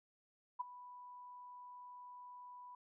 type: tone with ADSR envelope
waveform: sine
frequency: 987.8 Hz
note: B5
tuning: in tune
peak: -34 dBFS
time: 0.59-2.75 s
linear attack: 16 ms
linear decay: 15 ms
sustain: -17 dB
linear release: 3 ms
effects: none